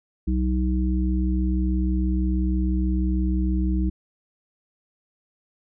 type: harmonic tone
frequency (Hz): 63.1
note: B1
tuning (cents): +38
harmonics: 1 / 3 / 5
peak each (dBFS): -21 / -26 / -28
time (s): 0.27-3.9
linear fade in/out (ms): 10
effects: none